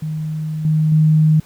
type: tone with level steps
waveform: sine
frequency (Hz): 155.56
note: D#3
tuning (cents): 0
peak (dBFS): -20 / -12 / -9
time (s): 0.02-1.4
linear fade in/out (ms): 5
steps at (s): 0.65 / 0.92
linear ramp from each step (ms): 2
effects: pink hiss -48 dBFS RMS until 1.45 s